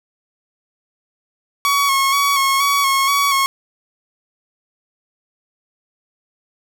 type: tone with vibrato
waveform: sawtooth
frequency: 1108.7 Hz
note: C#6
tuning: in tune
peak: -10 dBFS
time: 1.65-3.46 s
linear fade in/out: 0 ms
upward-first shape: square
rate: 2.1 Hz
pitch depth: 30 cents each way
effects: none